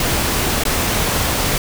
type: noise with dropouts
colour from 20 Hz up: pink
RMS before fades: -18 dBFS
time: 0-1.58 s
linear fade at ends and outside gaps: 2 ms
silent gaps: 0.637-0.652 s
effects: none